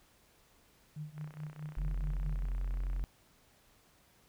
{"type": "tone with tremolo", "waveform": "sine", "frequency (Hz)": 151.6, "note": "D#3", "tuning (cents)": -45, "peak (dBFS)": -37, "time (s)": [0.96, 2.45], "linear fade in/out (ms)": 5, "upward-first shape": "triangle", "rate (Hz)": 4.7, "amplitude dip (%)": 95}
{"type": "click train", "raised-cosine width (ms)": 0.5, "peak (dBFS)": -38, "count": 58, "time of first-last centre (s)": [1.18, 2.995], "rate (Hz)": 31.4}
{"type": "tone", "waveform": "triangle", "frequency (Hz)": 44.74, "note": "F1", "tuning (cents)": 43, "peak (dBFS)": -30, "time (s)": [1.77, 3.04], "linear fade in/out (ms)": 0}
{"effects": ["pink hiss -66 dBFS RMS until 4.28 s"]}